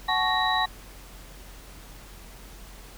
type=tone cluster; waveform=sine; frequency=742 / 866 / 1110 / 1863 / 3911 Hz; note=F#5 / A5 / C#6 / A#6 / B7; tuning=+5 / -28 / +2 / -2 / -18 cents; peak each=-28 dBFS; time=0.08-0.66 s; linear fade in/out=10 ms; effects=added 45 Hz sine -45 dBFS peak until 2.97 s + pink hiss -48 dBFS RMS until 2.97 s